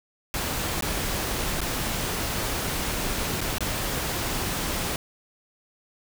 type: noise with dropouts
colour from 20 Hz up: pink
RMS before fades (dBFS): -28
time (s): 0.34-4.96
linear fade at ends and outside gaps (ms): 1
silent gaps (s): 0.809-0.823 / 1.606-1.615 / 3.407-3.413 / 3.583-3.606
effects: none